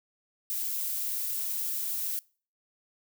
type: noise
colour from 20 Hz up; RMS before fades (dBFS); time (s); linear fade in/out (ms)
violet; -32; 0.5-2.19; 0
effects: noise-tail reverb RT60 0.4 s tail -24 dB re dry